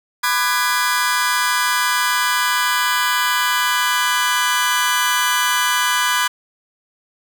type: chord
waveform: sawtooth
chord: G# half-diminished seventh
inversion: first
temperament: just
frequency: 996.7 / 1196.1 / 1495.1 / 1661.2 Hz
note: B5 / D6 / F#6 / G#6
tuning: +16 / +31 / +18 / 0 cents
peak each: -16 / -19 / -19 / -18 dBFS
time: 0.23-6.28 s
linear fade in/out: 10 ms
effects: none